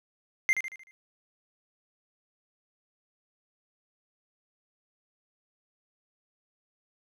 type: tone with echo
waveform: triangle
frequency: 2093 Hz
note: C7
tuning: in tune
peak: -18 dBFS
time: 0.49-0.53 s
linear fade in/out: 0 ms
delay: 76 ms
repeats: 5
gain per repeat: -7 dB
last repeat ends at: 0.91 s
effects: none